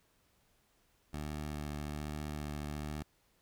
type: tone with vibrato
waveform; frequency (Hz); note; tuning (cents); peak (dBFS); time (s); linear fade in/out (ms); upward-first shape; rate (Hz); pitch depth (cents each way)
15% pulse; 74.6; D2; +28; -32; 1.13-3.03; 10; sine; 1.2; 16
effects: pink hiss -72 dBFS RMS until 3.41 s

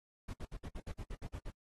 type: noise bursts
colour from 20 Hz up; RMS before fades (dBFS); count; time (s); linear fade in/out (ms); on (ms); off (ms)
brown; -42; 11; 0.28-1.507; 10; 57; 60
effects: noise-tail reverb RT60 0.1 s tail -25 dB re dry + AAC 32 kbps

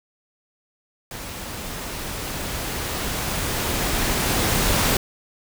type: noise with level ramp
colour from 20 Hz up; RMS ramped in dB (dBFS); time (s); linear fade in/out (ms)
pink; -34 to -19; 1.11-4.97; 2
effects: none

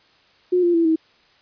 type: tone with pitch steps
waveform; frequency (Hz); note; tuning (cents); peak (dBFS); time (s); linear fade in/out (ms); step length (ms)
sine; 360.8 / 346.9 / 333.5 / 320.7; F#4 / F4 / E4 / E4; -44 / -12 / +20 / -48; -14; 0.52-0.96; 10; 110
effects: white hiss -56 dBFS RMS until 1.41 s + resampled to 11025 Hz

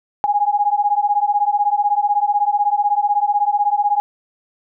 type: beating tone pair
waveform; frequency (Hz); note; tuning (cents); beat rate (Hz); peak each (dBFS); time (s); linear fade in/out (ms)
sine; 816 / 832; G#5 / G#5; -31 / +3; 16; -17; 0.24-4; 0
effects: none

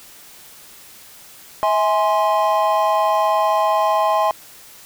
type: chord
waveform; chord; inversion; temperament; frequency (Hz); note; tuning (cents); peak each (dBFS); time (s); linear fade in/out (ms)
triangle; E augmented; none; equal with one note detuned; 645.7 / 830.6 / 1046.5; E5 / G#5 / B#5; -36 / 0 / 0; -17; 1.63-4.31; 0
effects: white hiss -43 dBFS RMS until 4.85 s

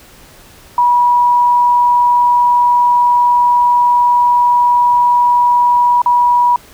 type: tone with dropouts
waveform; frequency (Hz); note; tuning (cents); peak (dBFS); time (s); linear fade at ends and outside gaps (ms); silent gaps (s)
sine; 970; B5; -31; -7; 0.78-6.56; 2; 6.018-6.06
effects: pink hiss -41 dBFS RMS until 6.73 s

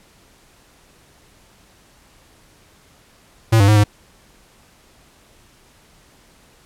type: tone with pitch steps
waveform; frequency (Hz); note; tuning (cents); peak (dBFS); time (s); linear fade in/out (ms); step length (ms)
square; 112.5 / 99.5 / 106.4 / 104; A2 / G2 / G#2 / G#2; +39 / +26 / +42 / +3; -10; 3.52-3.84; 10; 80
effects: pink hiss -52 dBFS RMS until 6.65 s + low-pass 12000 Hz 12 dB/octave

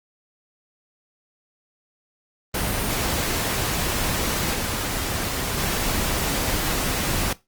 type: noise with level steps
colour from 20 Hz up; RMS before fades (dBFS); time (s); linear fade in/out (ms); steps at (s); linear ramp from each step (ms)
pink; -24 / -26 / -24; 2.54-7.33; 5; 4.53 / 5.58; 5
effects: noise-tail reverb RT60 0.2 s tail -18 dB re dry + Opus 32 kbps

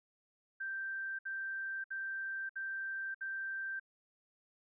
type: tone bursts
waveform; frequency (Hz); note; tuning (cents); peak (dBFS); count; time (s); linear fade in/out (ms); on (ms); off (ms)
sine; 1568; G6; 0; -37; 5; 0.6-3.798; 10; 590; 62
effects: none

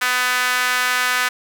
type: tone with high-pass filter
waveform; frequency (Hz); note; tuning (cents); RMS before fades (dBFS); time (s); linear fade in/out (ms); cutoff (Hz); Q
sawtooth; 250.2; B3; +23; -19; 0.01-1.29; 10; 1500; 2.1
effects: none

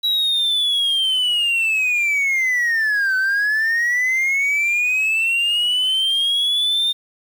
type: linear two-way sweep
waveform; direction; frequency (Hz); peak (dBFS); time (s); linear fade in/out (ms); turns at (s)
sine; down then up; 3900 to 1513 to 3640; -13; 0.03-6.93; 20; 3.16
effects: tanh soft clip ceiling -15 dBFS + 7-bit

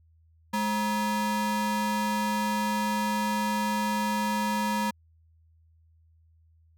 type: ring-modulated tone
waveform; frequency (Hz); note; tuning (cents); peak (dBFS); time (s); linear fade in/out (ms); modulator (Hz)
square; 371.1; F#4; +5; -23; 0.53-4.91; 10; 582
effects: added 81 Hz sine -58 dBFS peak until 6.77 s

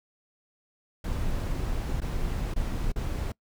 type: noise with dropouts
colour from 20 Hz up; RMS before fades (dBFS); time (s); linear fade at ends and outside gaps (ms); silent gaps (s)
brown; -29; 1.04-3.32; 5; 2.004-2.016 / 2.54-2.561 / 2.92-2.959
effects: noise-tail reverb RT60 0.1 s tail -23 dB re dry

